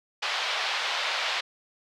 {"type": "band-pass noise", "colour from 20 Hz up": "white", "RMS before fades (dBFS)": -29, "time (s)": [0.22, 1.41], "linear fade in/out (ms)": 10, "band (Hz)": [590, 4100], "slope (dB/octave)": 24, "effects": []}